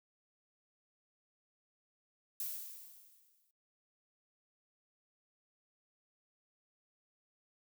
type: noise with exponential decay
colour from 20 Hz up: violet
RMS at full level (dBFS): -38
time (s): 2.4-3.51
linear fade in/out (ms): 2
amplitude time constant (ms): 240
effects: noise-tail reverb RT60 0.2 s tail -22 dB re dry